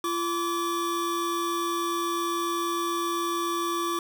square tone pair together, 341.9 / 1152.8 Hz, F4 / D6, -37 / -33 cents, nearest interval octave + major sixth, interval 2104 cents, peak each -30 / -29 dBFS, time 0.04-3.99 s, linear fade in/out 2 ms, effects none

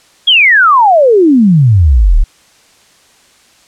sine exponential sweep, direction down, 3377 to 32 Hz, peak -3 dBFS, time 0.27-2.24 s, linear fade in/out 10 ms, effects white hiss -46 dBFS RMS until 3.67 s + low-pass 8000 Hz 12 dB/octave

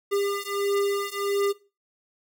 square beating tone pair, 400.7 / 402.2 Hz, G4 / G4, +38 / +44 cents, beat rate 1.5 Hz, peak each -28 dBFS, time 0.11-1.53 s, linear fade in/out 20 ms, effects noise-tail reverb RT60 0.3 s tail -18 dB re dry

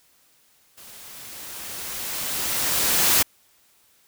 white noise with level ramp, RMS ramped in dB -45 to -17 dBFS, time 0.77-3.23 s, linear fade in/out 10 ms, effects white hiss -60 dBFS RMS until 4.07 s

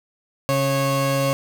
30% pulse tone pair together, 137.4 / 548.6 Hz, C#3 / C#5, -15 / -18 cents, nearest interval 2 octaves, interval 2397 cents, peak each -19 / -18 dBFS, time 0.49-1.33 s, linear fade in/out 0 ms, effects none

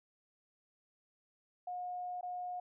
sine tone with dropouts, 720 Hz, F#5, 47 cents flat, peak -38 dBFS, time 1.67-2.6 s, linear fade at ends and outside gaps 5 ms, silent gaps 2.211-2.229 s, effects none

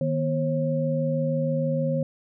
sine tone cluster, 155.1 / 241.4 / 538 Hz, D#3 / B3 / C5, -5 / -39 / +48 cents, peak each -25 / -29 / -26 dBFS, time 0.01-2.03 s, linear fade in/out 2 ms, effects none

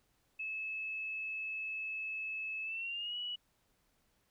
sine tone with pitch glide, 2600 to 2935 Hz, E7 to F#7, -24 to -15 cents, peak -37 dBFS, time 0.39-3.36 s, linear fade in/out 10 ms, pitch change +209 cents, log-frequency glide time 2.63-3.17 s, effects pink hiss -75 dBFS RMS until 4.3 s

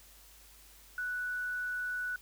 sine tone, 1480 Hz, F#6, in tune, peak -33 dBFS, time 0.98-2.16 s, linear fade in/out 2 ms, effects added 50 Hz sine -60 dBFS peak until 2.21 s + white hiss -58 dBFS RMS until 2.21 s

